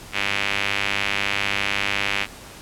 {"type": "tone with band-pass filter", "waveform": "sawtooth", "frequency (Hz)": 100, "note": "G2", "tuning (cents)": 35, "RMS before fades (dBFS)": -24, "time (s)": [0.12, 2.27], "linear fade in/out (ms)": 50, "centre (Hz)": 2500, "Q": 2.5, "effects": ["pink hiss -41 dBFS RMS until 2.61 s", "low-pass 12000 Hz 12 dB/octave"]}